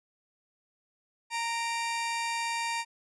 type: tone pair together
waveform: sawtooth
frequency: 926.9 / 2356 Hz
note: A#5 / D7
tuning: -10 / +5 cents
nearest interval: octave + major third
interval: 1615 cents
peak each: -27 / -32 dBFS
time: 1.3-2.85 s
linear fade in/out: 50 ms
effects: resampled to 22050 Hz